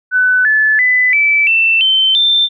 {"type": "tone with pitch steps", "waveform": "sine", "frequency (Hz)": [1500, 1733, 2002, 2313, 2673, 3088, 3568], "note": ["F#6", "A6", "B6", "D7", "E7", "G7", "A7"], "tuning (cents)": [23, -27, 23, -27, 23, -27, 23], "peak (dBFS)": -8, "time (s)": [0.11, 2.49], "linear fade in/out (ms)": 50, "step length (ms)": 340, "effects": []}